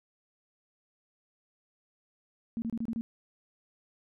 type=tone bursts; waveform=sine; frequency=229 Hz; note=A#3; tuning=31 cents flat; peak=-30 dBFS; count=6; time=2.57-3.01 s; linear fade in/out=0 ms; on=50 ms; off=28 ms; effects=none